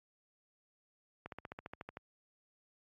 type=slowing click train; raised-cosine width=0.5 ms; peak=-29 dBFS; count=11; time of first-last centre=1.26-1.971 s; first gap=62 ms; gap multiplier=1.03; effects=high-pass 60 Hz 12 dB/octave + AAC 48 kbps